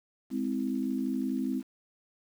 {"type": "chord", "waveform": "sine", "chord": "Ab augmented", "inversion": "none", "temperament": "just", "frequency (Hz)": [207.7, 259.6, 324.5], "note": ["Ab3", "C4", "E4"], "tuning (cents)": [0, -13, -27], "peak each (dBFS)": [-34, -30, -36], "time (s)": [0.3, 1.63], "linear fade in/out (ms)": 50, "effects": ["9-bit"]}